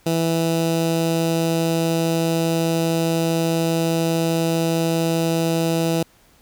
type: tone with notch filter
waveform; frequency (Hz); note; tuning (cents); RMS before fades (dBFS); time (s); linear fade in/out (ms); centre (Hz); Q
15% pulse; 164.81; E3; 0; -20; 0.06-6.03; 5; 1700; 1.5
effects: pink hiss -55 dBFS RMS until 6.41 s